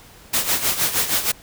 white noise with tremolo, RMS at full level -18 dBFS, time 0.33-1.32 s, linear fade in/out 10 ms, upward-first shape sine, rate 6.4 Hz, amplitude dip 70%, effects pink hiss -46 dBFS RMS until 1.42 s

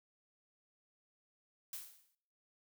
blue noise with exponential decay, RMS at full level -42 dBFS, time 1.73-2.15 s, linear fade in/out 2 ms, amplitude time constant 90 ms, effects noise-tail reverb RT60 0.8 s tail -26 dB re dry

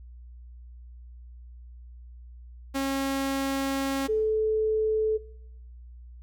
sawtooth / sine tone pair in turn, 272.1 / 435.3 Hz, C#4 / A4, -32 / -19 cents, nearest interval minor sixth, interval 813 cents, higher second, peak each -22 dBFS, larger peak neither, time 2.74-4.08 / 4.08-5.18 s, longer first, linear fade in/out 20 ms, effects noise-tail reverb RT60 0.9 s tail -22 dB re dry + added 60 Hz sine -43 dBFS peak until 6.22 s

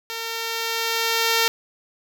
5% pulse tone with level ramp, 455.8 Hz, A#4, 39 cents flat, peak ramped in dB -17 to -5 dBFS, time 0.1-1.48 s, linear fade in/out 0 ms, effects none

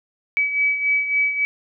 sine beating tone pair, 2284 / 2287.6 Hz, D7 / D7, -49 / -46 cents, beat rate 3.6 Hz, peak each -18 / -25 dBFS, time 0.37-1.45 s, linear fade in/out 0 ms, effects none

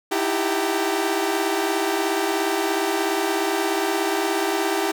sawtooth tone cluster, 315.2 / 332.1 / 394.9 / 760 / 908 Hz, D#4 / E4 / G4 / F#5 / A#5, +23 / +13 / +13 / +46 / -46 cents, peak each -27 / -22 / -20 / -26 / -27 dBFS, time 0.11-4.92 s, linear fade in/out 10 ms, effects none

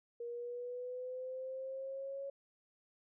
sine linear sweep, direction up, 471.7 to 554.4 Hz, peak -40 dBFS, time 0.2-2.3 s, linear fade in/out 5 ms, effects none

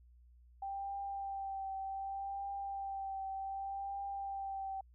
sine tone with vibrato, 784 Hz, G5, in tune, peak -38 dBFS, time 0.62-4.81 s, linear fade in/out 5 ms, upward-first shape triangle, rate 0.66 Hz, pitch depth 25 cents each way, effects added 60 Hz sine -59 dBFS peak until 4.94 s

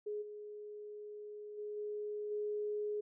sine tone with level steps, 418.6 Hz, G#4, 14 cents sharp, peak -37 / -45 / -40 / -38 / -35 dBFS, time 0.06-3.01 s, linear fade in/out 10 ms, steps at 0.21 / 1.57 / 1.76 / 2.3 s, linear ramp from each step 20 ms, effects none

